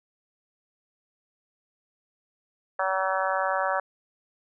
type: harmonic tone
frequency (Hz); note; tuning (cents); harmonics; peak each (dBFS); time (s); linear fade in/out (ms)
189.9; F#3; +45; 3 / 4 / 5 / 6 / 7 / 8 / 9; -29 / -30 / -31 / -32 / -32 / -33 / -34; 2.79-3.8; 5
effects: none